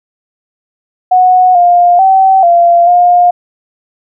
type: tone with pitch steps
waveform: sine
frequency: 735 / 704 / 767 / 689 / 709 Hz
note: F#5 / F5 / G5 / F5 / F5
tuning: -12 / +14 / -38 / -24 / +26 cents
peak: -3 dBFS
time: 1.11-3.31 s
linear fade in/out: 10 ms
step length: 440 ms
effects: none